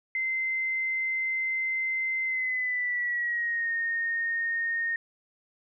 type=tone with pitch glide; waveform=sine; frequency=2072 to 1845.9 Hz; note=C7 to A#6; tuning=-17 to -18 cents; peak=-26 dBFS; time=0.15-4.96 s; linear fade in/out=2 ms; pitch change=-201 cents; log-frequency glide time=2.24-3.71 s; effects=none

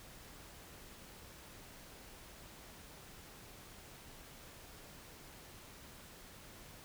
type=silence; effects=pink hiss -55 dBFS RMS until 6.84 s

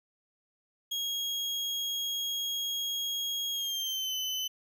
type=tone with pitch glide; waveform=35% pulse; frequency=3284 to 3029 Hz; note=G#7 to F#7; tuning=-20 to +40 cents; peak=-29 dBFS; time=0.91-4.48 s; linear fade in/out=10 ms; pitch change=-140 cents; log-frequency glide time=3.52-4.15 s; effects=none

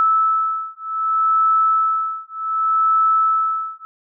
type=beating tone pair; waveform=sine; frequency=1309 / 1309.66 Hz; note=E6 / E6; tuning=-13 / -12 cents; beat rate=0.66 Hz; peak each=-18 dBFS; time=0-3.85 s; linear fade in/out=0 ms; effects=none

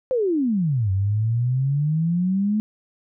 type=exponential two-way sweep; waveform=sine; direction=down then up; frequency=534 to 93.8 to 216.9 Hz; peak=-18 dBFS; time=0.11-2.6 s; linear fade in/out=0 ms; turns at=0.91 s; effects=none

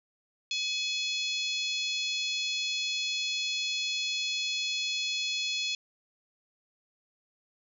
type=harmonic tone; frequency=848 Hz; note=G#5; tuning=36 cents sharp; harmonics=3 / 4 / 5 / 6 / 7 / 8; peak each=-34 / -33 / -35 / -41 / -44 / -43 dBFS; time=0.51-5.75 s; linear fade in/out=2 ms; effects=none

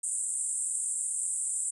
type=band-pass noise; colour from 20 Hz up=pink; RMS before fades=-32 dBFS; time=0.03-1.71 s; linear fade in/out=10 ms; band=7700 to 9400 Hz; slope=96 dB/octave; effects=none

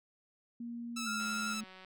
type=tone with pitch glide; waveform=sine; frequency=235.9 to 215.1 Hz; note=A#3 to A3; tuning=+21 to -39 cents; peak=-39 dBFS; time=0.6-1.64 s; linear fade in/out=5 ms; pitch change=-160 cents; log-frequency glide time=1.03-1.09 s
type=tone with vibrato; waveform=10% pulse; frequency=1310 Hz; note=E6; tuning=11 cents flat; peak=-29 dBFS; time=0.96-1.61 s; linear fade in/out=10 ms; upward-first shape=triangle; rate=12 Hz; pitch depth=18 cents each way
type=tone; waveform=sine; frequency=1396.9 Hz; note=F6; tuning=in tune; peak=-37 dBFS; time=1.06-1.54 s; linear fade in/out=10 ms
type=click train; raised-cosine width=0.3 ms; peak=-37 dBFS; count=122; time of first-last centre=1.2-1.847 s; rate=187 Hz
effects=none

